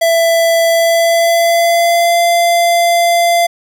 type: tone with pitch glide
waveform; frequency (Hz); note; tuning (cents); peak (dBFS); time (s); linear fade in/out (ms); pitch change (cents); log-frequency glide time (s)
square; 666 to 687.5; E5 to F5; +18 to -27; -9; 0.01-3.47; 10; +55; 0.69-2.21
effects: none